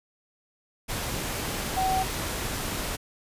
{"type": "tone in noise", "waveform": "sine", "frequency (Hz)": 757, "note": "F#5", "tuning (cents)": 39, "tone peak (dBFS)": -23, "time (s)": [1.76, 2.04], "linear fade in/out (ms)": 20, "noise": "pink", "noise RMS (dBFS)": -31, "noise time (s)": [0.88, 2.97], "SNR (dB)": 5, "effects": ["resampled to 32000 Hz"]}